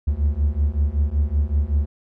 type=beating tone pair; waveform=triangle; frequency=70.1 / 75.4 Hz; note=C#2 / D2; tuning=+20 / +46 cents; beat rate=5.3 Hz; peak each=-19 / -18 dBFS; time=0.07-1.86 s; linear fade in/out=10 ms; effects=none